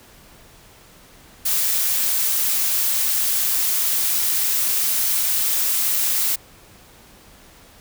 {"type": "noise", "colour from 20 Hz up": "blue", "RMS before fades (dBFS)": -20, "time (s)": [1.45, 6.36], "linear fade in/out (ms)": 10, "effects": ["pink hiss -48 dBFS RMS until 7.8 s"]}